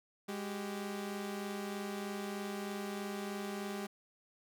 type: tone pair together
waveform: sawtooth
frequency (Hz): 204.7 / 386.2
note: G#3 / G4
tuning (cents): -25 / -26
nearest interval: major seventh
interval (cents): 1099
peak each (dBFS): -36 / -39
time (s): 0.28-3.87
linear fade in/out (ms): 10
effects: none